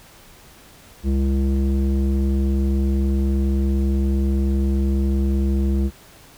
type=tone with low-pass filter; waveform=square; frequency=67.5 Hz; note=C#2; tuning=45 cents flat; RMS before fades=-19 dBFS; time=1.03-5.91 s; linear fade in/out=50 ms; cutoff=290 Hz; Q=2.2; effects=pink hiss -47 dBFS RMS until 6.37 s